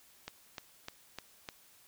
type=click train; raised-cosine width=0.2 ms; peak=-23 dBFS; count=5; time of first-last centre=0.28-1.488 s; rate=3.31 Hz; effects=white hiss -62 dBFS RMS until 1.87 s